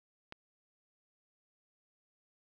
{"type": "click", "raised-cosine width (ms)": 0.3, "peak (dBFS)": -28, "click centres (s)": 0.324, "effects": []}